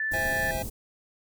sine tone, 1757 Hz, A6, 3 cents flat, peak -26 dBFS, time 0-0.51 s, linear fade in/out 2 ms
pink band-stop noise, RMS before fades -35 dBFS, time 0.11-0.7 s, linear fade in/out 10 ms, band 360 to 9400 Hz, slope 12 dB/octave
square chord, C augmented, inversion none, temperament just, 523.3 / 654.1 / 817.6 Hz, C5 / E5 / G#5, 0 / -14 / -27 cents, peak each -36 / -35 / -35 dBFS, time 0.13-0.63 s, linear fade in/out 10 ms
effects none

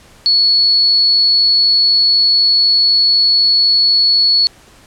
sine tone, 4396 Hz, C#8, 15 cents flat, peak -8 dBFS, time 0.26-4.47 s, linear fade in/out 0 ms, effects pink hiss -44 dBFS RMS until 4.86 s + low-pass 10000 Hz 12 dB/octave

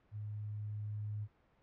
sine tone with level ramp, 105.1 Hz, G#2, 21 cents sharp, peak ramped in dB -40 to -37 dBFS, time 0.11-1.28 s, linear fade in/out 50 ms, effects pink hiss -71 dBFS RMS until 1.62 s + low-pass 2000 Hz 12 dB/octave

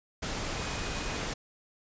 sine tone in noise, 2489 Hz, D#7, in tune, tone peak -45 dBFS, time 0.56-1.2 s, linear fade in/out 10 ms, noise pink, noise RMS -34 dBFS, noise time 0.22-1.34 s, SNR -14 dB, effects resampled to 16000 Hz

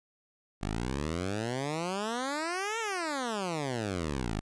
10% pulse exponential two-way sweep, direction up then down, 48 to 466.2 to 48 Hz, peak -23 dBFS, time 0.61-4.41 s, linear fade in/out 20 ms, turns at 2.79 s, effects resampled to 22050 Hz

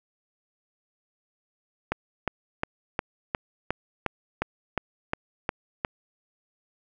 click train, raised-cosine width 0.5 ms, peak -10 dBFS, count 12, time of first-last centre 1.92-5.849 s, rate 2.8 Hz, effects none

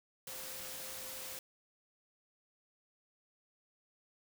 sine tone in noise, 523.3 Hz, C5, in tune, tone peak -55 dBFS, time 0.27-1.39 s, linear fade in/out 2 ms, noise white, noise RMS -45 dBFS, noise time 0.27-1.39 s, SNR -13 dB, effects none

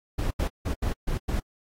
brown noise bursts at uneven times, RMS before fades -26 dBFS, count 6, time 0.18-0.31 / 0.39-0.48 / 0.65-0.74 / 0.82-0.93 / 1.07-1.18 / 1.28-1.4 s, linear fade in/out 10 ms, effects AAC 48 kbps

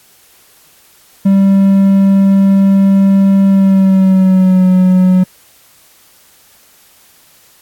triangle tone with pitch glide, 195.3 to 184.34 Hz, G3 to F#3, -6 to -6 cents, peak -3 dBFS, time 1.25-5.24 s, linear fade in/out 10 ms, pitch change -100 cents, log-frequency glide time 3.47-4.67 s, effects white hiss -46 dBFS RMS until 7.61 s + AAC 64 kbps

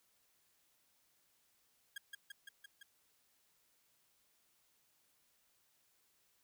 30% pulse tone with echo, 1632 Hz, G#6, 31 cents flat, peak -40 dBFS, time 1.96-1.98 s, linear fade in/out 5 ms, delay 170 ms, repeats 5, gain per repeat -2 dB, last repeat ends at 2.83 s, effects white hiss -75 dBFS RMS until 6.43 s

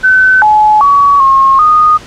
sine tone with pitch steps, 1520 / 852 / 1130 / 1080 / 1234 Hz, F#6 / G#5 / C#6 / C#6 / D#6, +46 / +44 / +33 / -45 / -15 cents, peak -3 dBFS, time 0.03-1.98 s, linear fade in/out 20 ms, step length 390 ms, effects pink hiss -31 dBFS RMS until 2.06 s + low-pass 6000 Hz 12 dB/octave

